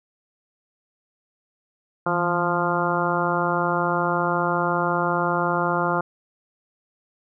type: harmonic tone with a mistuned harmonic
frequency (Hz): 174.61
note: F3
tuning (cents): 0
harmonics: 1 / 2 / 3 / 4 / 5 / 6 / 7 / 8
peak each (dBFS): -28 / -28 / -28 / -28 / -28 / -28 / -28 / -28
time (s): 2.06-6.01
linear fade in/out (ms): 5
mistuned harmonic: 1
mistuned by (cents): -76
effects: none